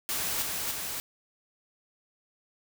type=noise with echo; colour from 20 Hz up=white; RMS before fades=-31 dBFS; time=0.09-0.42 s; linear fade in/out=0 ms; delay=290 ms; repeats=2; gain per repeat=-2 dB; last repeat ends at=1 s; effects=none